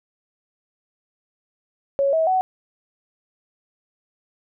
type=tone with pitch steps; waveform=sine; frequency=554.4 / 644.2 / 748.6 Hz; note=C#5 / E5 / F#5; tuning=0 / -40 / +20 cents; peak=-16 dBFS; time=1.99-2.41 s; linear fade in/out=0 ms; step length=140 ms; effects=none